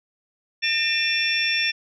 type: tone cluster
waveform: sine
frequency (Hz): 1817 / 2396 / 2678 / 3496 / 5460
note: A#6 / D7 / E7 / A7 / F8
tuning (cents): -45 / +34 / +27 / -12 / -40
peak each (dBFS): -26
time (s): 0.62-1.72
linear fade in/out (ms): 20
effects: tanh soft clip ceiling -8 dBFS